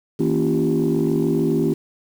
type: tone cluster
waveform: sine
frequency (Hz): 160.6 / 233 / 279.4 / 344.2 / 391.7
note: E3 / A#3 / C#4 / F4 / G4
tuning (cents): -45 / -1 / +14 / -25 / -1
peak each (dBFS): -22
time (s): 0.19-1.74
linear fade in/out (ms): 10
effects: tanh soft clip ceiling -10 dBFS + 7-bit